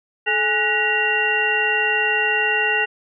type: tone cluster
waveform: sine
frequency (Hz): 430.6 / 826 / 1474 / 1908 / 2769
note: A4 / G#5 / F#6 / A#6 / F7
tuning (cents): -37 / -10 / -7 / +40 / -15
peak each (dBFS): -26 / -26 / -24 / -21 / -21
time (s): 0.26-2.86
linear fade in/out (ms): 20
effects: none